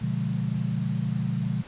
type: chord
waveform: sine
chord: B diminished seventh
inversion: none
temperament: equal with one note detuned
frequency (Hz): 123.47 / 146.83 / 176.34 / 207.7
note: B2 / D3 / F3 / Ab3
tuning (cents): 0 / 0 / +17 / 0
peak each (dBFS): -29 / -30 / -30 / -32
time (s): 0.01-1.63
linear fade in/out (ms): 10
effects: pink hiss -47 dBFS RMS until 1.67 s + resampled to 8000 Hz